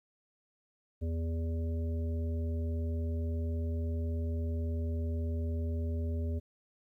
harmonic tone with a mistuned harmonic, 81.8 Hz, E2, 13 cents flat, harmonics 1 / 3 / 5 / 7, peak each -31 / -41 / -45 / -48 dBFS, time 1.01-6.4 s, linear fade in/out 20 ms, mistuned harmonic 7, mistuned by +29 cents, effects 12-bit

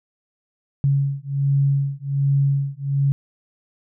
sine beating tone pair, 138.59 / 139.89 Hz, C#3 / C#3, 0 / +16 cents, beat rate 1.3 Hz, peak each -20 dBFS, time 0.84-3.12 s, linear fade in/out 0 ms, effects none

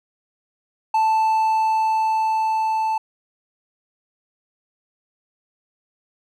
triangle tone with level ramp, 880 Hz, A5, in tune, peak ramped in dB -13 to -17 dBFS, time 0.94-2.98 s, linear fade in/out 5 ms, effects none

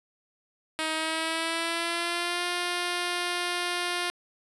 5% pulse tone with pitch glide, 316.1 to 352.8 Hz, D#4 to F4, +27 to +18 cents, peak -16 dBFS, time 0.79-4.1 s, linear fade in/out 0 ms, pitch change +191 cents, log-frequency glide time 0.94-2.44 s, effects resampled to 24000 Hz + 9-bit

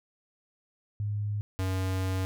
sine / square tone pair in turn, 103.83 / 94.04 Hz, G#2 / F#2, 0 / +29 cents, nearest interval major second, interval 171 cents, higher first, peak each -28 dBFS, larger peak neither, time 1-1.41 / 1.59-2.25 s, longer second, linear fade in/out 0 ms, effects none

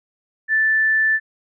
sine tone, 1760 Hz, A6, in tune, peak -14 dBFS, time 0.48-1.2 s, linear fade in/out 50 ms, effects none

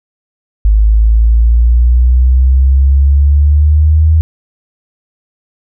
sine exponential sweep, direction up, 51.9 to 80 Hz, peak -4 dBFS, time 0.65-4.21 s, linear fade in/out 0 ms, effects none

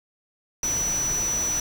sine tone in noise, 5920 Hz, F#8, in tune, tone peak -23 dBFS, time 0.63-1.6 s, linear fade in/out 2 ms, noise pink, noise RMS -33 dBFS, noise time 0.63-1.6 s, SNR +7 dB, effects none

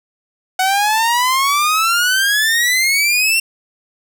sawtooth exponential sweep, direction up, 740 to 2740 Hz, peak -9 dBFS, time 0.59-3.4 s, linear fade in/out 5 ms, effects none

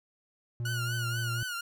triangle tone with pitch glide, 119 to 117.23 Hz, A#2 to A#2, +36 to +10 cents, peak -29 dBFS, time 0.6-1.43 s, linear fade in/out 0 ms, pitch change -26 cents, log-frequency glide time 0.91-1.08 s
sawtooth tone with vibrato, 1449 Hz, F#6, 37 cents flat, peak -30 dBFS, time 0.65-1.61 s, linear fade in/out 5 ms, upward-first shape triangle, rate 4.1 Hz, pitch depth 99 cents each way
effects none

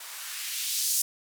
violet noise with band-pass filter sweep, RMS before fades -31 dBFS, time 0-1.02 s, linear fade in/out 5 ms, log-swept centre 800 to 6800 Hz, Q 1.1, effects none

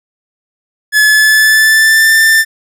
45% pulse tone with pitch glide, 1714 to 1782.7 Hz, A6 to A6, -46 to +22 cents, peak -5 dBFS, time 0.92-2.45 s, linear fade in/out 50 ms, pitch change +68 cents, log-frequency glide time 1.03-2.12 s, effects none

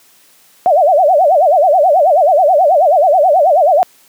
sine tone with vibrato, 659.3 Hz, E5, in tune, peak -6 dBFS, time 0.66-3.83 s, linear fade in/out 0 ms, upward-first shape sine, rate 9.3 Hz, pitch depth 260 cents each way, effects white hiss -48 dBFS RMS until 4.08 s + high-pass 150 Hz 12 dB/octave

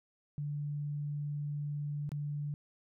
sine tone with dropouts, 146.3 Hz, D3, 6 cents flat, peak -34 dBFS, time 0.38-2.54 s, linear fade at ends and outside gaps 0 ms, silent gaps 2.092-2.118 s, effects none

